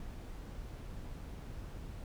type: noise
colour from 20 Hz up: brown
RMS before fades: -45 dBFS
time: 0-2.04 s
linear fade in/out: 2 ms
effects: none

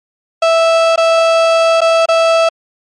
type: tone with dropouts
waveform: 35% pulse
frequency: 658 Hz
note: E5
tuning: 3 cents flat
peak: -6 dBFS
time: 0.42-2.49 s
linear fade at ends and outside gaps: 5 ms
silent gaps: 0.96-0.976 / 1.807-1.815 / 2.058-2.086 s
effects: low-pass 5000 Hz 12 dB/octave + MP3 48 kbps

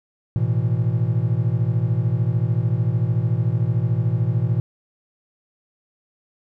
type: chord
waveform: triangle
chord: A suspended second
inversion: none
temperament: equal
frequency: 110 / 123.47 / 164.81 Hz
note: A2 / B2 / E3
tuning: 0 / 0 / 0 cents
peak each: -19 / -19 / -24 dBFS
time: 0.36-4.6 s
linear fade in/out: 0 ms
effects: none

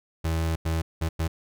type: tone bursts at uneven times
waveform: 35% pulse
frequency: 81.4 Hz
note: E2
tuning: 21 cents flat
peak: -22 dBFS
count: 4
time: 0.24-0.56 / 0.65-0.82 / 1.01-1.09 / 1.19-1.28 s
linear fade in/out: 10 ms
effects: none

